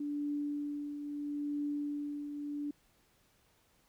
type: tone with tremolo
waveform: sine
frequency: 291.2 Hz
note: D4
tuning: 15 cents flat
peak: -32 dBFS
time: 0-2.71 s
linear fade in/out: 5 ms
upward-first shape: triangle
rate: 0.76 Hz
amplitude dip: 55%
effects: pink hiss -70 dBFS RMS until 3.88 s